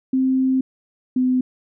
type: tone pair in turn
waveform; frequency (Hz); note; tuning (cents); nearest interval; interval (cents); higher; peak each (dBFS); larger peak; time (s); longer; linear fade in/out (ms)
sine; 261.6 / 254.7; C4 / C4; 0 / -46; unison; 46; first; -15; neither; 0.13-0.61 / 1.16-1.41; first; 5
effects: none